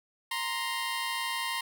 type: tone pair together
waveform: 15% pulse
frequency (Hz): 933.9 / 1046.5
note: A#5 / C6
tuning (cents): +3 / 0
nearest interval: major second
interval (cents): 197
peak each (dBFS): -27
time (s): 0.31-1.61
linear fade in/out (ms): 5
effects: none